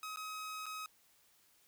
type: tone with dropouts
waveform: sawtooth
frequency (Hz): 1269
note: D#6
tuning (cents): +34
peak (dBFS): -38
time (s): 0.03-0.86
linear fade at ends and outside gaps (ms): 1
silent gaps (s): 0.16-0.171 / 0.658-0.664
effects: white hiss -69 dBFS RMS until 1.67 s